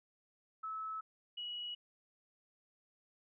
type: tone pair in turn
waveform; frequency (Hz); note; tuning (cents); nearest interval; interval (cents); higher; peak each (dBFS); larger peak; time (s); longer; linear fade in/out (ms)
sine; 1300 / 2918; E6 / F#7; -24 / -25; octave + major second; 1399; second; -39 / -40; first; 0.63-1.01 / 1.37-1.75; neither; 10
effects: none